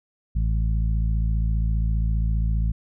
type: harmonic tone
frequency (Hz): 55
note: A1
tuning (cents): 0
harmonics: 1 / 2 / 3 / 4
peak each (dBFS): -20 / -28 / -31 / -41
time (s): 0.35-2.72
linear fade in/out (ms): 10
effects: none